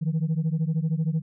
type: beating tone pair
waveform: sine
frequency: 154.4 / 167.4 Hz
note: D#3 / E3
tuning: -13 / +27 cents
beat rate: 13 Hz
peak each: -23 / -24 dBFS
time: 0.01-1.22 s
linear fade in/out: 20 ms
effects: tanh soft clip ceiling -19 dBFS